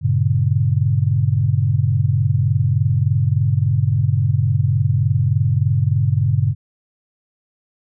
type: chord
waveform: sine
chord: G diminished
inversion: none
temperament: just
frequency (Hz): 98 / 117.6 / 141.12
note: G2 / Bb2 / Db3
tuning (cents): 0 / +16 / +31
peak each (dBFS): -18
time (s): 0.01-6.55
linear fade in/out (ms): 50
effects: none